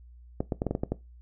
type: clicks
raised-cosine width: 2 ms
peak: -14 dBFS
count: 8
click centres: 0.405 / 0.522 / 0.619 / 0.667 / 0.71 / 0.751 / 0.835 / 0.92 s
effects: noise-tail reverb RT60 0.2 s tail -18 dB re dry + added 60 Hz sine -48 dBFS peak until 1.21 s